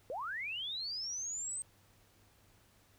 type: linear sweep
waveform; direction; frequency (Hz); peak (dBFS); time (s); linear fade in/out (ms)
sine; up; 464.5 to 8370; -37; 0.1-1.62; 0
effects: added 100 Hz sine -69 dBFS peak until 2.98 s + pink hiss -67 dBFS RMS until 2.98 s